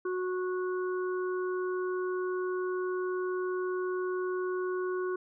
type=harmonic tone; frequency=367.1 Hz; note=F#4; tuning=14 cents flat; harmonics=1 / 3 / 4; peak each=-30 / -40 / -42 dBFS; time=0.05-5.16 s; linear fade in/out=5 ms; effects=none

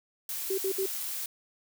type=noise; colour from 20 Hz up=blue; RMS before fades=-35 dBFS; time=0.29-1.26 s; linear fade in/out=2 ms
type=tone bursts; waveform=sine; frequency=384.8 Hz; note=G4; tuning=32 cents flat; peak=-27 dBFS; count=3; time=0.5-0.861 s; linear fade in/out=5 ms; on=79 ms; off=62 ms
effects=none

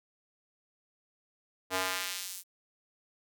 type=tone with high-pass filter sweep; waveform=square; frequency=93.2 Hz; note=F#2; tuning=13 cents sharp; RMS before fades=-35 dBFS; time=1.7-2.44 s; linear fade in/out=50 ms; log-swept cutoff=530 to 10000 Hz; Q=0.7; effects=none

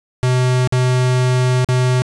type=tone with dropouts; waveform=square; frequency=126.7 Hz; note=B2; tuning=45 cents sharp; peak=-13 dBFS; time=0.23-2.02 s; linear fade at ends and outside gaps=0 ms; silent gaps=0.674-0.724 / 1.646-1.688 s; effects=resampled to 22050 Hz + 9-bit

